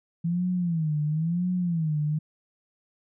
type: tone with vibrato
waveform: sine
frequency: 164.81 Hz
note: E3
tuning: in tune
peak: -23 dBFS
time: 0.24-2.19 s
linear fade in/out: 10 ms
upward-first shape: sine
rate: 0.98 Hz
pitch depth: 170 cents each way
effects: none